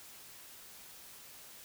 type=silence; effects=white hiss -53 dBFS RMS until 1.64 s